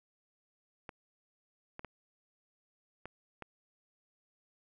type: clicks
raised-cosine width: 0.5 ms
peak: -28 dBFS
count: 5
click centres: 0.892 / 1.794 / 1.847 / 3.056 / 3.423 s
effects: none